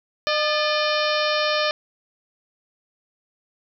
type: harmonic tone with a mistuned harmonic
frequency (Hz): 606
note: D#5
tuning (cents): -46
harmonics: 1 / 2 / 3 / 4 / 5 / 6 / 7 / 8 / 9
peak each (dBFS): -23 / -26 / -28 / -29 / -30 / -31 / -31 / -32 / -33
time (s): 0.27-1.71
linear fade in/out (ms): 0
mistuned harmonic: 3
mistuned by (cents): -68
effects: none